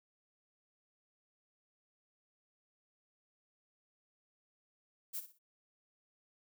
violet noise with echo, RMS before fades -40 dBFS, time 5.13-5.21 s, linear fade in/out 20 ms, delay 60 ms, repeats 3, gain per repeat -11 dB, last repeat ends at 5.39 s, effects none

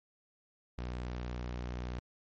sawtooth tone, 61 Hz, B1, 21 cents flat, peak -33 dBFS, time 0.78-1.99 s, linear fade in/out 0 ms, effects low-pass 5000 Hz 12 dB/octave + MP3 32 kbps

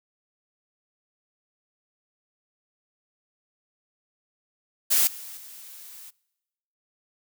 blue noise with level steps, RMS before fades -20 / -40 / -44 dBFS, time 4.9-6.11 s, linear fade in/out 20 ms, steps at 5.07 / 5.37 s, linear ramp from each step 2 ms, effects noise-tail reverb RT60 1.0 s tail -24 dB re dry

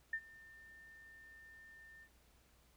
sine tone with ADSR envelope, 1800 Hz, A6, 39 cents sharp, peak -34 dBFS, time 0.13-2.09 s, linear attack 4 ms, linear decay 62 ms, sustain -22 dB, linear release 66 ms, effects added 60 Hz sine -70 dBFS peak until 2.76 s + pink hiss -71 dBFS RMS until 2.76 s

